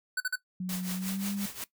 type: tone bursts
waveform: square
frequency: 1500 Hz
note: F#6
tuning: 23 cents sharp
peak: -28 dBFS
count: 3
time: 0.17-0.357 s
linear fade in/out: 5 ms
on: 33 ms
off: 44 ms
type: tone with pitch glide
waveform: sine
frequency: 183.4 to 200 Hz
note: F#3 to G3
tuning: -15 to +35 cents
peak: -31 dBFS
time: 0.6-1.46 s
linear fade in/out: 5 ms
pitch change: +150 cents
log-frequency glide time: 0.94-1.29 s
type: noise with tremolo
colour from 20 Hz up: white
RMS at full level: -36 dBFS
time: 0.69-1.64 s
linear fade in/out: 2 ms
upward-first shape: triangle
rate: 5.6 Hz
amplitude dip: 85%
effects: noise-tail reverb RT60 0.1 s tail -17 dB re dry